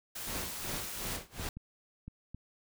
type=noise; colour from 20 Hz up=white; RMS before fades=-41 dBFS; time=0.15-1.17 s; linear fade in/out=10 ms
type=noise with tremolo; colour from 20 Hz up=pink; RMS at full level=-38 dBFS; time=0.27-1.49 s; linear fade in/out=2 ms; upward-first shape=sine; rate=2.7 Hz; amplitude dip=95%
type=clicks; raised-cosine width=5 ms; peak=-31 dBFS; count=4; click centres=1.398 / 1.57 / 2.08 / 2.346 s
effects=none